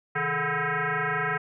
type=tone with frequency modulation; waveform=sine; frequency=158.1 Hz; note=D#3; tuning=28 cents sharp; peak=-24 dBFS; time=0.15-1.38 s; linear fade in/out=10 ms; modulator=291 Hz; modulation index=6.6; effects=none